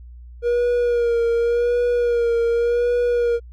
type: tone with vibrato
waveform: triangle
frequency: 475.2 Hz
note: A#4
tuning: 33 cents sharp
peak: -14 dBFS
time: 0.42-3.4 s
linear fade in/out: 50 ms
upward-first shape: sine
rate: 0.88 Hz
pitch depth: 34 cents each way
effects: added 60 Hz sine -37 dBFS peak until 3.52 s